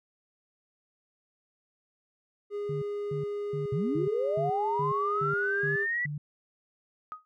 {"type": "tone with pitch glide", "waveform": "triangle", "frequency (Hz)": [410.6, 402.4], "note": ["G#4", "G4"], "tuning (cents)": [-20, 45], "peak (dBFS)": -29, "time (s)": [2.5, 5.87], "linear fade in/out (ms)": 50, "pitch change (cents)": -35, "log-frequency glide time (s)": [5.16, 5.23]}
{"type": "tone bursts", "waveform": "sine", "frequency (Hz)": 147.6, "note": "D3", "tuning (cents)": 9, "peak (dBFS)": -32, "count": 9, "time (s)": [2.69, 6.18], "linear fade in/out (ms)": 5, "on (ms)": 130, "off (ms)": 290}
{"type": "linear sweep", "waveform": "sine", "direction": "up", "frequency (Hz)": [121, 1975.5], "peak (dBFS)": -27, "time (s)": [3.72, 6.06], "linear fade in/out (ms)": 5}
{"type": "tone with exponential decay", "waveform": "sine", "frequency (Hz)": 1252, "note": "D#6", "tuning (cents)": 10, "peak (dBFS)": -32, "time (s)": [7.12, 7.25], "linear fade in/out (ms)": 0, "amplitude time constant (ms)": 28}
{"effects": []}